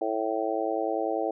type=harmonic tone; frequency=110.3 Hz; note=A2; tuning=5 cents sharp; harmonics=3 / 4 / 5 / 6 / 7; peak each=-32 / -32 / -32 / -32 / -32 dBFS; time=0.01-1.31 s; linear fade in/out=5 ms; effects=none